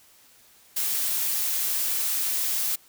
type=noise; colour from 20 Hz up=blue; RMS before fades=-26 dBFS; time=0.76-2.76 s; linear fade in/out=10 ms; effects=white hiss -56 dBFS RMS until 2.88 s